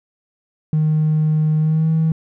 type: tone with pitch glide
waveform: triangle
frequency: 154.8 to 160.17 Hz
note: D#3 to E3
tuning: -9 to -49 cents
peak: -10 dBFS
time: 0.73-2.12 s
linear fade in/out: 2 ms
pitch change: +60 cents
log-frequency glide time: 1.58-1.89 s
effects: tanh soft clip ceiling -10 dBFS